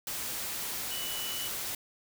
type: tone in noise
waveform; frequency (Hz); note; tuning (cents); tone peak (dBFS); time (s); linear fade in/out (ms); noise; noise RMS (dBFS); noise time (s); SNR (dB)
sine; 2960; F#7; 0; -38; 0.91-1.48; 2; white; -36; 0.07-1.75; -5
effects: none